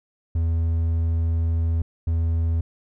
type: tone bursts at uneven times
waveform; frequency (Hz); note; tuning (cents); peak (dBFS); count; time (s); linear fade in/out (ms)
triangle; 82.41; E2; 0; -17; 2; 0.35-1.82 / 2.07-2.61; 5
effects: none